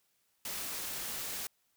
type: noise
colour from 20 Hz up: white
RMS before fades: -39 dBFS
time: 0.45-1.47 s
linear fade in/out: 2 ms
effects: white hiss -75 dBFS RMS until 1.76 s